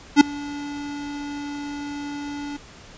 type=tone with ADSR envelope; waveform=square; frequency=288.6 Hz; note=D4; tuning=30 cents flat; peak=-6 dBFS; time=0.16-2.57 s; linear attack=48 ms; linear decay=6 ms; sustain=-24 dB; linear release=8 ms; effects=pink hiss -45 dBFS RMS until 2.97 s + resampled to 16000 Hz